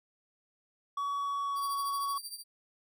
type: tone with pitch glide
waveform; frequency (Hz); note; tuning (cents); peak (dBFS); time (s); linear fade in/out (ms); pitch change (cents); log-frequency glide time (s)
triangle; 1130 to 1119.6; C#6 to C#6; +33 to +17; -29; 0.97-2.18; 5; -16; 1.16-1.7
type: tone with tremolo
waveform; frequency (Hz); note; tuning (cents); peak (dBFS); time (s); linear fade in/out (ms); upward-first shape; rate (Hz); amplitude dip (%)
20% pulse; 4691; D8; -3; -31; 1.55-2.44; 50; triangle; 13; 85
effects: none